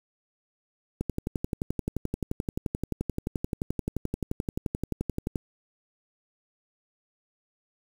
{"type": "click train", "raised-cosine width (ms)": 3, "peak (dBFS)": -15, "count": 51, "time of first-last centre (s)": [1.01, 5.358], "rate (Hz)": 11.5, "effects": ["7-bit"]}